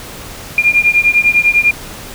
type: beating tone pair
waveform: sine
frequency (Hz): 2404 / 2414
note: D7 / D7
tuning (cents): +40 / +47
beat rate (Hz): 10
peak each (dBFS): -11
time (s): 0.58-1.71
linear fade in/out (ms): 2
effects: pink hiss -30 dBFS RMS until 2.14 s